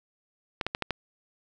clicks, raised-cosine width 0.3 ms, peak -12 dBFS, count 5, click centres 0.612 / 0.666 / 0.749 / 0.823 / 0.907 s, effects none

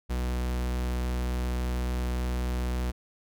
45% pulse tone, 61.74 Hz, B1, in tune, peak -27 dBFS, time 0.09-2.92 s, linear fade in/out 20 ms, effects none

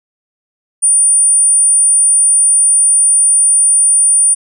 sine tone, 9350 Hz, D9, 9 cents flat, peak -6 dBFS, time 0.82-4.35 s, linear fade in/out 20 ms, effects none

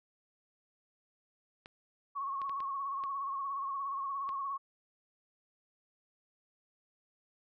clicks, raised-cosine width 0.3 ms, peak -32 dBFS, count 6, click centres 1.659 / 2.417 / 2.495 / 2.604 / 3.038 / 4.291 s
sine tone with vibrato, 1100 Hz, C#6, 14 cents flat, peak -34 dBFS, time 2.15-4.58 s, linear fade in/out 20 ms, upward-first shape sine, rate 17 Hz, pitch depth 51 cents each way
effects none

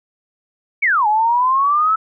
sine exponential two-way sweep, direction down then up, 2349 to 830.6 to 1323 Hz, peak -12 dBFS, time 0.82-1.96 s, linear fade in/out 10 ms, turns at 1.07 s, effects none

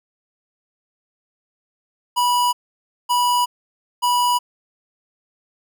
square tone bursts, 978 Hz, B5, 17 cents flat, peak -16 dBFS, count 3, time 2.16-4.39 s, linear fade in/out 20 ms, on 370 ms, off 560 ms, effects none

